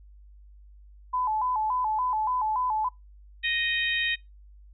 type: tone with vibrato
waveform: sine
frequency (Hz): 932.3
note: A#5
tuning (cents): 0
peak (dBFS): -24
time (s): 1.13-2.89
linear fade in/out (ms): 10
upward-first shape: square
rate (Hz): 3.5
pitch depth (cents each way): 130
type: harmonic tone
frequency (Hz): 622.3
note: D#5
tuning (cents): 0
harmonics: 3 / 4 / 5 / 6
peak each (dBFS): -28 / -29 / -33 / -31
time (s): 3.43-4.16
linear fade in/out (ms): 20
effects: noise-tail reverb RT60 0.2 s tail -24 dB re dry + added 50 Hz sine -48 dBFS peak until 4.73 s